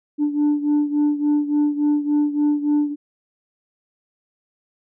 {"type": "beating tone pair", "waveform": "sine", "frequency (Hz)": [293.7, 297.2], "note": ["D4", "D4"], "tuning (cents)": [0, 21], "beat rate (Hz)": 3.5, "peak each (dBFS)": [-16, -20], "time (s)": [0.18, 2.96], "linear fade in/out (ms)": 50, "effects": ["tanh soft clip ceiling -13 dBFS"]}